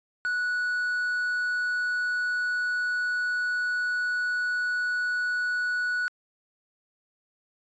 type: tone with quantisation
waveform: triangle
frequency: 1472 Hz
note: F#6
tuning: 9 cents flat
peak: -23 dBFS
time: 0.25-6.08 s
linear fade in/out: 0 ms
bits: 8
effects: resampled to 16000 Hz